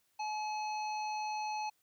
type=harmonic tone; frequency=853 Hz; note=G#5; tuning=46 cents sharp; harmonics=1 / 3 / 5 / 7; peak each=-35 / -45 / -49 / -52 dBFS; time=0.19-1.7 s; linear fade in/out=10 ms; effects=white hiss -75 dBFS RMS until 1.82 s